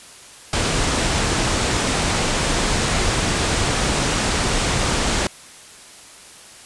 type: low-pass noise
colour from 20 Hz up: pink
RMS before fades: -20 dBFS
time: 0.53-5.27 s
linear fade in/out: 2 ms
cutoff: 9400 Hz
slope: 48 dB/octave
effects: white hiss -42 dBFS RMS until 6.65 s + resampled to 24000 Hz